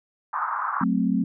pink band-pass noise, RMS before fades -27 dBFS, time 0.33-0.84 s, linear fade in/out 5 ms, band 920 to 1400 Hz, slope 48 dB/octave
sine chord, F# diminished, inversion none, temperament equal, 185 / 220 / 261.6 Hz, F#3 / A3 / C4, 0 / 0 / 0 cents, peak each -24 dBFS, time 0.81-1.24 s, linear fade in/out 5 ms
effects none

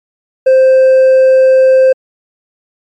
sine tone with hard clipping, 523.3 Hz, C5, in tune, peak -4 dBFS, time 0.46-1.93 s, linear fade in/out 10 ms, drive 2 dB, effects MP3 48 kbps

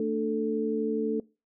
sine tone cluster, 224 / 296.2 / 440.3 Hz, A3 / D4 / A4, +31 / +15 / +1 cents, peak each -30 / -32 / -28 dBFS, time 0-1.2 s, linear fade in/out 2 ms, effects noise-tail reverb RT60 0.3 s tail -23 dB re dry

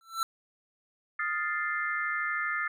square tone with exponential growth, 1338 Hz, E6, 25 cents sharp, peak -24 dBFS, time 0.01-0.23 s, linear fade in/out 1 ms, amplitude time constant 46 ms
sine chord, F dominant seventh, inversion third, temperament equal, 1244.5 / 1396.9 / 1760 / 2093 Hz, Eb6 / F6 / A6 / C7, 0 / 0 / 0 / 0 cents, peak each -35 / -35 / -32 / -35 dBFS, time 1.19-2.68 s, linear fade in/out 5 ms
effects none

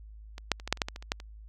clicks, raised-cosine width 0.2 ms, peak -24 / -6 / -28 / -19 / -6 / -30 / -8 / -17 / -23 / -29 / -10 / -27 dBFS, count 12, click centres 0.381 / 0.517 / 0.599 / 0.676 / 0.726 / 0.773 / 0.818 / 0.885 / 0.961 / 1.025 / 1.119 / 1.201 s, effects added 53 Hz sine -45 dBFS peak until 1.48 s

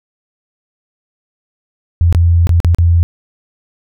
sine tone with dropouts, 85.1 Hz, F2, 44 cents flat, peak -6 dBFS, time 2.01-3.03 s, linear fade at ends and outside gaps 0 ms, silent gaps 2.126-2.148 / 2.47-2.493 / 2.602-2.647 / 2.747-2.785 s, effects none

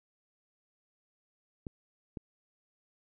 clicks, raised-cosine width 3 ms, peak -26 dBFS, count 2, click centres 1.668 / 2.172 s, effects none

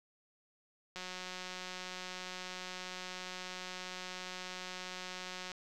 click train, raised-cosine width 0.2 ms, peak -26 dBFS, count 835, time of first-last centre 0.96-5.517 s, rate 183 Hz, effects none

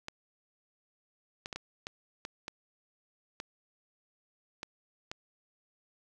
clicks, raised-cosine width 0.2 ms, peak -21 dBFS, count 10, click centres 0.084 / 1.459 / 1.528 / 1.56 / 1.869 / 2.251 / 2.481 / 3.401 / 4.631 / 5.115 s, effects none

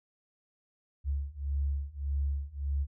sine beating tone pair, 69.4 / 71.1 Hz, C#2 / C#2, +3 / +45 cents, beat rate 1.7 Hz, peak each -33 / -32 dBFS, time 1.04-2.87 s, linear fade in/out 50 ms, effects none

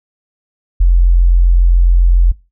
sine tone, 43.65 Hz, F1, in tune, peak -5 dBFS, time 0.8-2.32 s, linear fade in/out 10 ms, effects noise-tail reverb RT60 0.3 s tail -22 dB re dry

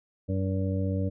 harmonic tone, 95.4 Hz, G2, 47 cents flat, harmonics 1 / 2 / 3 / 5 / 6, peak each -27 / -32 / -34 / -37 / -38 dBFS, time 0.28-1.1 s, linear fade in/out 20 ms, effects none

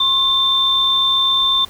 sine tone pair together, 1072 / 3566 Hz, C6 / A7, +42 / +22 cents, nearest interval octave + major sixth, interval 2080 cents, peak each -21 / -13 dBFS, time 0-1.65 s, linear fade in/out 5 ms, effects pink hiss -42 dBFS RMS until 1.69 s

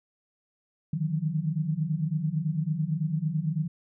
sine tone cluster, 149.5 / 158.5 / 182 Hz, D3 / D#3 / F#3, +31 / +32 / -28 cents, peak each -30 / -28 / -33 dBFS, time 0.93-3.68 s, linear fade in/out 5 ms, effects none

